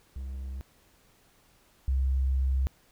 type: tone pair in turn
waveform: triangle / sine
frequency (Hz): 66.1 / 66.1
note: C2 / C2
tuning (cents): +18 / +18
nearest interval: unison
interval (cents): 0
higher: neither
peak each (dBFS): -32 / -23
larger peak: second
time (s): 0.16-0.61 / 1.88-2.67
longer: second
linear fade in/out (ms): 0
effects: pink hiss -63 dBFS RMS until 2.91 s